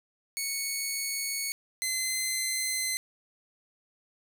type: tone pair in turn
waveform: 10% pulse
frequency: 2217 / 2057 Hz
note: C#7 / C7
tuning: 0 / -30 cents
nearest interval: minor second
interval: 130 cents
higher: first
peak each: -21 / -19 dBFS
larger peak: second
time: 0.37-1.52 / 1.82-2.97 s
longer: neither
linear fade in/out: 0 ms
effects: none